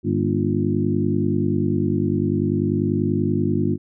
harmonic tone with a mistuned harmonic, 50.2 Hz, G1, 42 cents sharp, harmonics 2 / 3 / 4 / 5 / 6 / 7, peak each -25 / -25 / -25 / -25 / -25 / -25 dBFS, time 0.03-3.78 s, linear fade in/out 50 ms, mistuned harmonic 5, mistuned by -68 cents, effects none

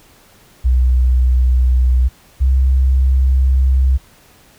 sine tone pair in turn, 62.7 / 65.47 Hz, B1 / C2, +27 / +2 cents, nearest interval minor second, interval 75 cents, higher second, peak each -9 dBFS, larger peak neither, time 0.64-2.09 / 2.4-3.98 s, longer second, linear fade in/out 20 ms, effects pink hiss -48 dBFS RMS until 4.58 s

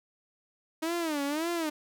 sawtooth tone with vibrato, 311.1 Hz, D#4, in tune, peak -25 dBFS, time 0.82-1.7 s, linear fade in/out 10 ms, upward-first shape sine, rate 1.8 Hz, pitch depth 180 cents each way, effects none

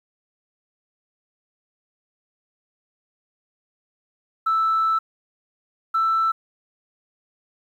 sine tone pair in turn, 1318.5 / 1326.9 Hz, E6 / E6, 0 / +11 cents, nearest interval unison, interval 11 cents, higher second, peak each -16 dBFS, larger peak neither, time 4.46-4.99 / 5.94-6.32 s, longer first, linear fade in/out 10 ms, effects tanh soft clip ceiling -14 dBFS + 9-bit

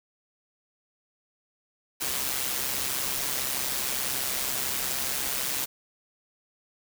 white noise with amplitude modulation, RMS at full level -27 dBFS, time 2-5.66 s, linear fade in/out 20 ms, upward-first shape sine, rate 132 Hz, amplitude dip 55%, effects none

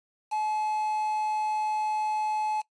triangle tone with quantisation, 857 Hz, A5, 46 cents flat, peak -24 dBFS, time 0.31-2.62 s, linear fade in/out 20 ms, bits 7, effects noise-tail reverb RT60 0.1 s tail -20 dB re dry + resampled to 22050 Hz

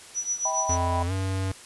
sine tone with tremolo, 5900 Hz, F#8, 6 cents flat, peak -22 dBFS, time 0.14-0.78 s, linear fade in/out 50 ms, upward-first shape triangle, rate 7.2 Hz, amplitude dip 90%
sine chord, Eb augmented, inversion none, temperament equal with one note detuned, 637.9 / 784 / 987.8 Hz, Eb5 / G5 / B5, +43 / 0 / 0 cents, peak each -31 / -31 / -28 dBFS, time 0.45-1.03 s, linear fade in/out 5 ms
square tone with pitch glide, 86.4 to 95.31 Hz, F2 to G2, -18 to -48 cents, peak -26 dBFS, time 0.69-1.52 s, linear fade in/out 5 ms, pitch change +170 cents, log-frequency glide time 1.06-1.12 s
effects white hiss -46 dBFS RMS until 1.65 s + resampled to 24000 Hz

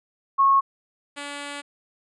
sine / 5% pulse tone pair in turn, 1094 / 286.7 Hz, C#6 / D4, -23 / -42 cents, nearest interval octave + major seventh, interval 2319 cents, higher first, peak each -14 / -21 dBFS, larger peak first, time 0.38-0.61 / 1.16-1.62 s, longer second, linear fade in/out 20 ms, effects resampled to 24000 Hz

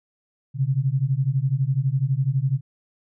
sine beating tone pair, 128.4 / 140.4 Hz, C3 / C#3, -32 / +22 cents, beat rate 12 Hz, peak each -22 / -22 dBFS, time 0.54-2.61 s, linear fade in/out 50 ms, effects none

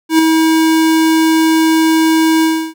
square tone with ADSR envelope, 321 Hz, E4, 46 cents flat, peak -5 dBFS, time 0.09-2.74 s, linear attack 100 ms, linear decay 3 ms, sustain -4 dB, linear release 310 ms, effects none

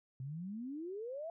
sine exponential sweep, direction up, 125.8 to 684 Hz, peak -40 dBFS, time 0.2-1.3 s, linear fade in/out 2 ms, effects none

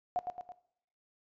sine tone with echo, 720 Hz, F#5, 47 cents flat, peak -28 dBFS, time 0.16-0.19 s, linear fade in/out 0 ms, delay 110 ms, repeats 3, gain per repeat -5 dB, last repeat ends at 0.52 s, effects noise-tail reverb RT60 0.7 s tail -18 dB re dry + resampled to 16000 Hz

